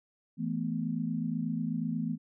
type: chord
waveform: sine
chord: E suspended fourth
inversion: none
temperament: equal with one note detuned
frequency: 164.81 / 218.7 / 246.9 Hz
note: E3 / A3 / B3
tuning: 0 / -10 / 0 cents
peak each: -34 dBFS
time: 0.37-2.18 s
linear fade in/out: 50 ms
effects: none